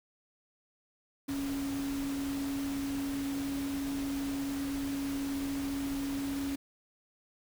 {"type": "tone in noise", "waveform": "sine", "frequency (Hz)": 277.2, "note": "C#4", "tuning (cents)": 0, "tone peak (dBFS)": -32, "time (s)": [1.28, 6.56], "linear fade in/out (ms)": 10, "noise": "pink", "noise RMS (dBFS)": -43, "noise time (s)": [1.28, 6.56], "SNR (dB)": 8, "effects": []}